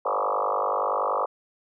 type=tone with frequency modulation; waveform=sine; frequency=850 Hz; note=G#5; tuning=40 cents sharp; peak=-22 dBFS; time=0.05-1.26 s; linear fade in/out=10 ms; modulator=50.5 Hz; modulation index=7.5; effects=none